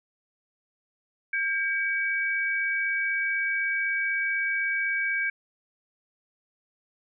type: tone pair together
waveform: sine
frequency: 1599 / 2274 Hz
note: G6 / C#7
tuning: +34 / +44 cents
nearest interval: tritone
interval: 610 cents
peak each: -27 dBFS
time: 1.33-5.3 s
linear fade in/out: 5 ms
effects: none